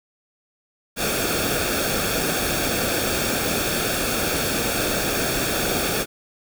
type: noise with comb filter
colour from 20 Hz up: pink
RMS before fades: -23 dBFS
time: 0.96-6.06 s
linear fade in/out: 50 ms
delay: 1 ms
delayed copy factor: -0.65
effects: none